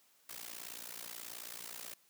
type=noise with amplitude modulation; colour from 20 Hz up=white; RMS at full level=-43 dBFS; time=0.29-1.94 s; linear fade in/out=5 ms; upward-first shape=sine; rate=58.6 Hz; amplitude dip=90%; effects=white hiss -69 dBFS RMS until 2.09 s + high-pass 150 Hz 12 dB/octave